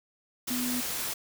sine tone in noise, 247.8 Hz, B3, 6 cents sharp, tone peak -30 dBFS, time 0.5-0.81 s, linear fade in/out 10 ms, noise white, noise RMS -33 dBFS, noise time 0.47-1.14 s, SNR 0 dB, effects none

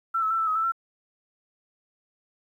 sine tone with pitch steps, 1342 / 1297 / 1338 / 1321 / 1267 / 1320 / 1349 Hz, E6 / E6 / E6 / E6 / D#6 / E6 / E6, +31 / -28 / +25 / +3 / +31 / +2 / +40 cents, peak -22 dBFS, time 0.14-0.721 s, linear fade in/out 10 ms, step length 83 ms, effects 10-bit

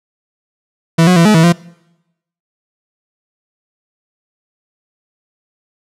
40% pulse tone with pitch steps, 164.8 / 181.5 / 167.7 / 213.3 / 162.2 / 172.1 Hz, E3 / F#3 / E3 / G#3 / E3 / F3, 0 / -33 / +30 / +46 / -28 / -25 cents, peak -5 dBFS, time 0.98-1.526 s, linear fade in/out 10 ms, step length 91 ms, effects noise-tail reverb RT60 0.9 s tail -24 dB re dry + low-pass 10000 Hz 12 dB/octave

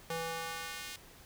square tone with high-pass filter sweep, 164.81 Hz, E3, in tune, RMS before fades -40 dBFS, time 0.1-0.96 s, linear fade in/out 2 ms, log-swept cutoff 380 to 2700 Hz, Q 0.86, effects pink hiss -56 dBFS RMS until 1.25 s

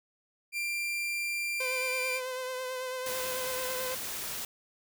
40% pulse tone, 2375 Hz, D7, 19 cents sharp, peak -30 dBFS, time 0.52-2.21 s, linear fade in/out 50 ms
sawtooth tone with vibrato, 512 Hz, C5, 38 cents flat, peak -30 dBFS, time 1.6-3.95 s, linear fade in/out 5 ms, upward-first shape triangle, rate 9.1 Hz, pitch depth 32 cents each way
white noise, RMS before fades -37 dBFS, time 3.06-4.45 s, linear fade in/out 2 ms
effects none

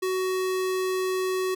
square tone, 373.3 Hz, F#4, 15 cents sharp, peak -25 dBFS, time 0.02-1.55 s, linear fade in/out 10 ms, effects none

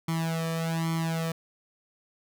sawtooth tone with flanger, 163.9 Hz, E3, 10 cents flat, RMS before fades -29 dBFS, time 0.08-1.32 s, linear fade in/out 5 ms, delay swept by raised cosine 0.92 to 1.69 ms, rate 1.2 Hz, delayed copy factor +0.95, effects none

